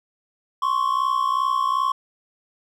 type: tone pair together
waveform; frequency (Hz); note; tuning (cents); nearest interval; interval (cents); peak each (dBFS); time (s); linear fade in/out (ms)
triangle; 1053 / 1115.6; C6 / C#6; +11 / +11; minor second; 100; -20; 0.62-1.92; 5
effects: none